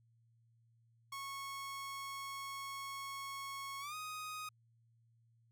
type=tone with pitch glide; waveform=sawtooth; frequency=1100 to 1249.1 Hz; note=C#6 to D#6; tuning=-14 to +6 cents; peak=-39 dBFS; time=1.12-4.49 s; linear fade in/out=5 ms; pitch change=+220 cents; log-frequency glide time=3.8-3.95 s; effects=added 115 Hz sine -68 dBFS peak until 5.51 s